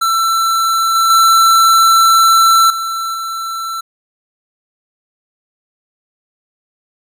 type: tone with level steps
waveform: square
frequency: 1339 Hz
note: E6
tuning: 27 cents sharp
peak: -12 / -10 / -7 / -18 / -20 dBFS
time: 0.01-3.81 s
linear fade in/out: 10 ms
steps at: 0.95 / 1.1 / 2.7 / 3.14 s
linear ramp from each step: 2 ms
effects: none